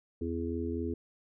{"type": "harmonic tone", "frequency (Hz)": 84, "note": "E2", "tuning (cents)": 33, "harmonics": [1, 3, 4, 5], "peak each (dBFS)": [-37, -36, -37, -38], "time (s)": [0.21, 0.94], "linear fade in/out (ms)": 5, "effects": []}